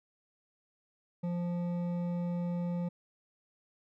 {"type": "tone with hard clipping", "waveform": "sine", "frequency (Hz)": 174.61, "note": "F3", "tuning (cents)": 0, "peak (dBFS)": -33, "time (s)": [1.23, 2.89], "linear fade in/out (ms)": 10, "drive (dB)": 9, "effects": []}